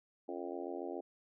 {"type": "harmonic tone with a mistuned harmonic", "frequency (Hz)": 87.31, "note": "F2", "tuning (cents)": 0, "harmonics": [3, 4, 5, 6, 7, 8, 9], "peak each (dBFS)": [-46, -43, -46, -49, -48, -50, -50], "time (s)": [0.28, 1.01], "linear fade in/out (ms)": 10, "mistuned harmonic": 3, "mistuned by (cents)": 84, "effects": []}